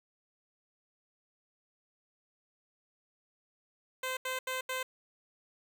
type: tone bursts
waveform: 10% pulse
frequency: 516 Hz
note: C5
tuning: 24 cents flat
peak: -25 dBFS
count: 4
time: 4.03-4.83 s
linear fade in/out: 5 ms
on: 140 ms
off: 80 ms
effects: none